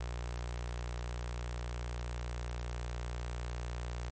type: tone with notch filter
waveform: sawtooth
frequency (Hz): 59.9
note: A#1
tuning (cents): +48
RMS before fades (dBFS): -39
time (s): 0-4.1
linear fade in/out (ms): 5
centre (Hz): 240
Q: 0.8
effects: MP3 32 kbps